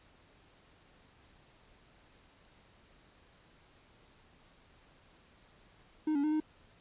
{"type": "tone with pitch steps", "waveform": "triangle", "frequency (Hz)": [308.8, 283.5, 305.4, 309.4], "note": ["D#4", "C#4", "D#4", "D#4"], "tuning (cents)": [-13, 39, -32, -10], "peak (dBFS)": -26, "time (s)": [6.07, 6.402], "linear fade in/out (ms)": 5, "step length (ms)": 83, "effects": ["pink hiss -63 dBFS RMS until 6.8 s", "resampled to 8000 Hz"]}